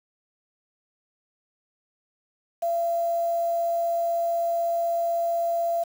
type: tone with quantisation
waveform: sine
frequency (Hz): 679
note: F5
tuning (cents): -49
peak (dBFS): -22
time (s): 2.62-5.84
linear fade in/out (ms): 10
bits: 7
effects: none